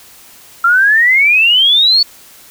sine exponential sweep, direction up, 1352 to 4493 Hz, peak -6 dBFS, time 0.64-2.03 s, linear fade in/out 5 ms, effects white hiss -40 dBFS RMS until 2.5 s

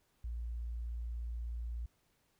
sine tone, 58.27 Hz, A#1, in tune, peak -37 dBFS, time 0.24-1.86 s, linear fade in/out 5 ms, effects pink hiss -75 dBFS RMS until 2.39 s

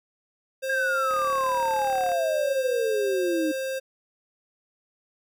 square tone, 530 Hz, C5, 22 cents sharp, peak -28 dBFS, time 0.62-3.8 s, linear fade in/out 20 ms
sine exponential sweep, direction down, 1636 to 304.4 Hz, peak -23 dBFS, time 0.69-3.52 s, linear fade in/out 10 ms
click train, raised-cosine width 0.5 ms, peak -24 dBFS, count 38, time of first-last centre 1.11-2.118 s, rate 36.7 Hz
effects none

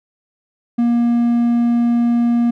triangle tone, 236.9 Hz, A#3, 28 cents sharp, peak -10 dBFS, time 0.78-2.51 s, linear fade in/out 10 ms, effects none

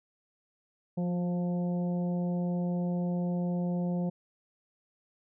harmonic tone with a mistuned harmonic, 176.2 Hz, F3, 16 cents sharp, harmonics 1 / 2 / 3 / 4 / 5, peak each -28 / -41 / -39 / -45 / -51 dBFS, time 0.97-4.1 s, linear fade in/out 10 ms, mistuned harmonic 2, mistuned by +20 cents, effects none

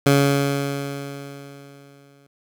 15% pulse tone with exponential decay, 140.3 Hz, C#3, 21 cents sharp, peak -6 dBFS, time 0.06-2.27 s, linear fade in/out 5 ms, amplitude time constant 480 ms, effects none

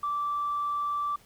sine tone, 1166 Hz, D6, 13 cents flat, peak -26 dBFS, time 0.03-1.16 s, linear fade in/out 5 ms, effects tanh soft clip ceiling -22 dBFS + pink hiss -58 dBFS RMS until 1.25 s

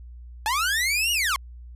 sawtooth linear two-way sweep, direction up then down, 828 to 2922 to 1022 Hz, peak -18 dBFS, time 0.46-1.36 s, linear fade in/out 0 ms, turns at 1.12 s, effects added 60 Hz sine -39 dBFS peak until 1.75 s + resampled to 32000 Hz

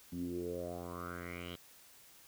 10% pulse tone with low-pass filter sweep, 87.31 Hz, F2, in tune, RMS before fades -42 dBFS, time 0.12-1.56 s, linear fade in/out 10 ms, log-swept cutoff 220 to 3400 Hz, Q 5.8, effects white hiss -60 dBFS RMS until 2.27 s

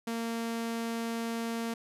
sawtooth tone, 230 Hz, A#3, 23 cents flat, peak -28 dBFS, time 0.07-1.74 s, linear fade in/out 5 ms, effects resampled to 32000 Hz

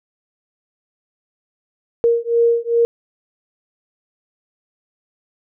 sine beating tone pair, 466.2 / 468.7 Hz, A#4 / A#4, 0 / +9 cents, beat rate 2.5 Hz, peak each -16 dBFS, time 2.04-2.85 s, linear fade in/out 0 ms, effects none

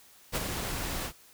pink noise with ADSR envelope, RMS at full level -28 dBFS, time 0.32-1.13 s, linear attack 41 ms, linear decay 27 ms, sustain -6 dB, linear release 81 ms, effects white hiss -57 dBFS RMS until 1.33 s

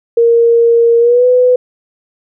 sine tone with pitch glide, 466.2 to 499.7 Hz, A#4 to B4, 0 to +20 cents, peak -5 dBFS, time 0.17-1.56 s, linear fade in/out 5 ms, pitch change +120 cents, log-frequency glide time 0.99-1.26 s, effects none

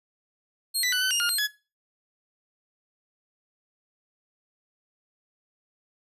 20% pulse tone with pitch steps, 4244 / 1982 / 1492 / 1518 / 2834 / 1417 / 4194 / 1691 Hz, C8 / B6 / F#6 / F#6 / F7 / F6 / C8 / G#6, +24 / +6 / +14 / +44 / +25 / +25 / +3 / +31 cents, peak -18 dBFS, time 0.74-1.476 s, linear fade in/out 20 ms, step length 92 ms, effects noise-tail reverb RT60 0.3 s tail -18 dB re dry + resampled to 32000 Hz

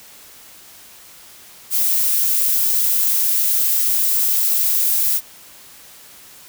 violet noise, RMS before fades -17 dBFS, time 1.7-5.21 s, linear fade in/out 50 ms, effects white hiss -43 dBFS RMS until 6.48 s

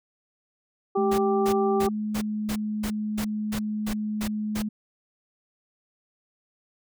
harmonic tone, 392 Hz, G4, in tune, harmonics 1 / 2 / 3, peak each -22 / -28 / -32 dBFS, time 0.95-1.89 s, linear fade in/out 10 ms
sine tone, 212.6 Hz, G#3, 41 cents sharp, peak -26 dBFS, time 0.97-4.69 s, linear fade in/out 10 ms
pink noise bursts, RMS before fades -33 dBFS, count 11, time 1.11-4.624 s, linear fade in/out 10 ms, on 74 ms, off 270 ms
effects none

